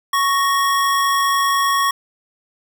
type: tone pair together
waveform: square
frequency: 1108.8 / 1864.7 Hz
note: C#6 / A#6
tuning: 0 / 0 cents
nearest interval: major sixth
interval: 900 cents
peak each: -16 / -24 dBFS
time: 0.13-1.91 s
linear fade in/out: 5 ms
effects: none